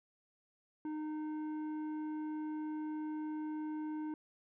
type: tone with tanh clipping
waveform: triangle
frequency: 307.2 Hz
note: D#4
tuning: 22 cents flat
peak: -39 dBFS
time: 0.85-4.14 s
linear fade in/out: 2 ms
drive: 13 dB
effects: none